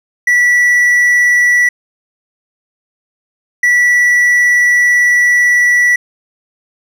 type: tone bursts at uneven times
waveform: triangle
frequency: 1953 Hz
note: B6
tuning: 20 cents flat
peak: -5 dBFS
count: 2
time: 0.27-1.69 / 3.63-5.96 s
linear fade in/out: 5 ms
effects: none